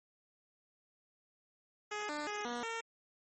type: tone with pitch steps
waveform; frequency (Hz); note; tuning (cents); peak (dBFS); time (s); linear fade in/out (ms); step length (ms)
10% pulse; 419 / 297.6 / 416.7 / 240.4 / 456.4; G#4 / D4 / G#4 / B3 / A#4; +15 / +23 / +6 / -46 / -37; -29; 1.91-2.81; 10; 180
effects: low-pass 8000 Hz 12 dB/octave + MP3 32 kbps

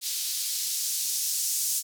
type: noise with band-pass filter sweep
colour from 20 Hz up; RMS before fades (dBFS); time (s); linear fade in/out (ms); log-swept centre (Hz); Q
violet; -29; 0.01-1.83; 50; 4100 to 6400; 1.3
effects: none

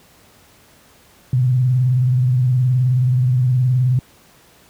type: tone with vibrato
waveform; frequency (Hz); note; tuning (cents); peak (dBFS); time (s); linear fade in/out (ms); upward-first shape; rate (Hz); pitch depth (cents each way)
sine; 126.5; B2; +42; -12; 1.33-3.99; 2; triangle; 19; 93
effects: pink hiss -50 dBFS RMS until 4.69 s + high-pass 60 Hz 12 dB/octave

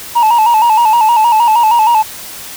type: tone with vibrato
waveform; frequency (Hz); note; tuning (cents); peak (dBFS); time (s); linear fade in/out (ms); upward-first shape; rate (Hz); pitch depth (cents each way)
sine; 907; A#5; -48; -3; 0.15-2.03; 20; square; 6.4; 74
effects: tanh soft clip ceiling -5 dBFS + white hiss -28 dBFS RMS until 2.56 s

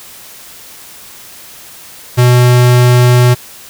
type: tone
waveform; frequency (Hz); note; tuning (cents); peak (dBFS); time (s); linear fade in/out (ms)
square; 123.47; B2; 0; -5; 2.17-3.35; 20
effects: white hiss -34 dBFS RMS until 3.69 s

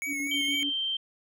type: tone with vibrato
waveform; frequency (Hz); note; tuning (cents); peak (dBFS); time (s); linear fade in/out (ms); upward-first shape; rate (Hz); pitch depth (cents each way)
square; 2222; C#7; +4; -31; 0.02-0.63; 0; triangle; 4.1; 49
type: tone with tremolo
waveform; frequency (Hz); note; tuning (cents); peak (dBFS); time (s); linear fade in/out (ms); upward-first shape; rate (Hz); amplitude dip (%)
sine; 284.9; C#4; +48; -32; 0.06-0.73; 50; square; 7.1; 45
type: tone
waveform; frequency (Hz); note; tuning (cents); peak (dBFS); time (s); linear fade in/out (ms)
sine; 3136; G7; 0; -27; 0.31-0.97; 5
effects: none

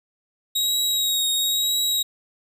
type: tone with vibrato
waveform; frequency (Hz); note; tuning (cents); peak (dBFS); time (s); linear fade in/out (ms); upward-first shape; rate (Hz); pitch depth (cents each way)
sawtooth; 3800; A#7; +33; -17; 0.55-2.03; 10; triangle; 1; 29
effects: none

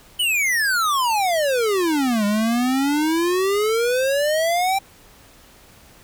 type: exponential two-way sweep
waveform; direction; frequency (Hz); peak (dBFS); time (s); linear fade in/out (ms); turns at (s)
square; down then up; 3039 to 202.2 to 790; -18; 0.19-4.79; 10; 2.25
effects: pink hiss -49 dBFS RMS until 6.03 s

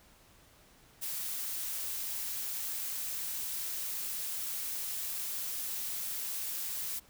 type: noise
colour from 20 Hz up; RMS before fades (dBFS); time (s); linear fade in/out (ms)
blue; -37; 1.01-7; 20
effects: pink hiss -61 dBFS RMS until 7.09 s

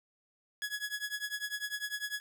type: tone with tremolo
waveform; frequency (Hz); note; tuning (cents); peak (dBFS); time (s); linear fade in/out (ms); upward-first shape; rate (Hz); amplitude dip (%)
sawtooth; 1681; G#6; +20; -28; 0.62-2.2; 0; triangle; 10; 95
effects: none

